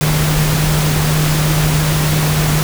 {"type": "tone in noise", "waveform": "sine", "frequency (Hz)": 153, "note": "D#3", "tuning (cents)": -29, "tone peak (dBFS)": -13, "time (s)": [0.01, 2.63], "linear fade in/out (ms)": 0, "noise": "pink", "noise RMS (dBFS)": -18, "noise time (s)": [0.01, 2.63], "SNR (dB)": 2, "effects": []}